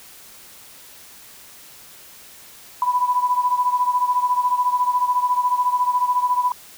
sine beating tone pair, 988 / 1002 Hz, B5 / B5, 0 / +25 cents, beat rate 14 Hz, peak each -18 / -22 dBFS, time 2.82-6.52 s, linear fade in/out 2 ms, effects white hiss -44 dBFS RMS until 6.77 s

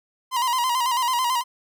45% pulse tone with vibrato, 992 Hz, B5, 7 cents sharp, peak -20 dBFS, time 0.31-1.44 s, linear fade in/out 50 ms, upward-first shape square, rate 9.1 Hz, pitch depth 68 cents each way, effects none

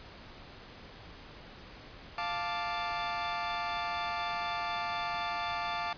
sawtooth chord, D minor, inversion first, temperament equal, 698.5 / 880 / 1174.7 Hz, F5 / A5 / D6, 0 / 0 / 0 cents, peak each -33 dBFS, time 2.18-5.93 s, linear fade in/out 2 ms, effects pink hiss -50 dBFS RMS until 5.97 s + resampled to 11025 Hz

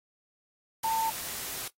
sine tone in noise, 896 Hz, A5, 31 cents sharp, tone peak -25 dBFS, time 0.84-1.1 s, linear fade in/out 5 ms, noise white, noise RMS -37 dBFS, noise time 0.83-1.68 s, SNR +9 dB, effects noise-tail reverb RT60 0.1 s tail -17 dB re dry + AAC 48 kbps

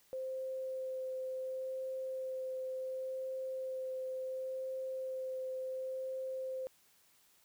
sine tone with vibrato, 521 Hz, C5, 7 cents flat, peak -37 dBFS, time 0.13-6.67 s, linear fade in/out 0 ms, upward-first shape sine, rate 0.7 Hz, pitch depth 8 cents each way, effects white hiss -68 dBFS RMS until 7.44 s

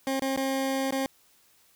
20% pulse tone with dropouts, 268.1 Hz, C4, 42 cents sharp, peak -21 dBFS, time 0.07-1.06 s, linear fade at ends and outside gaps 1 ms, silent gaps 0.196-0.22 / 0.362-0.373 / 0.908-0.924 s, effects white hiss -62 dBFS RMS until 1.75 s

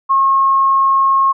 sine tone, 1083 Hz, C#6, 41 cents flat, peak -9 dBFS, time 0.09-1.33 s, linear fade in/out 20 ms, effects none

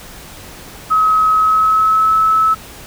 sine tone with pitch glide, 1277 to 1300.8 Hz, D#6 to E6, +45 to -23 cents, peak -9 dBFS, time 0.9-2.55 s, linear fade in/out 20 ms, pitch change +32 cents, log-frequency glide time 1.35-2.15 s, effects pink hiss -35 dBFS RMS until 2.86 s

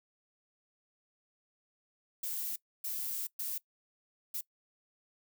violet noise bursts at uneven times, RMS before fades -37 dBFS, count 4, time 2.23-2.56 / 2.84-3.27 / 3.39-3.58 / 4.34-4.41 s, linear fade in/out 5 ms, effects noise-tail reverb RT60 0.1 s tail -21 dB re dry

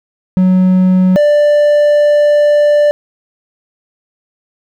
triangle tone pair in turn, 185 / 589.4 Hz, F#3 / D5, 0 / +6 cents, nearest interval octave + minor sixth, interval 2006 cents, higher second, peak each -4 dBFS, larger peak neither, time 0.37-1.16 / 1.16-2.91 s, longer second, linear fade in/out 0 ms, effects none

